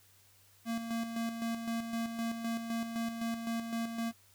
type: tone with tremolo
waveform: square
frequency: 229.7 Hz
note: A#3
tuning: 25 cents flat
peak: -33 dBFS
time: 0.65-4.13 s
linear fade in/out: 50 ms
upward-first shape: square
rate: 3.9 Hz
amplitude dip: 50%
effects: added 97 Hz sine -68 dBFS peak until 4.34 s + white hiss -64 dBFS RMS until 4.34 s